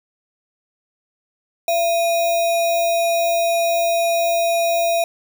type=tone with sample-and-hold; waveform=sine; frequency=676 Hz; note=E5; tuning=43 cents sharp; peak=-15 dBFS; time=1.68-5.04 s; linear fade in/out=2 ms; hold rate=3150 Hz; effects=none